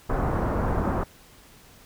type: low-pass noise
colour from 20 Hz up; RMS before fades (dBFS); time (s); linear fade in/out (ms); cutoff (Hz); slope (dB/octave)
pink; -25; 0.09-1.04; 10; 1300; 24
effects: pink hiss -52 dBFS RMS until 1.85 s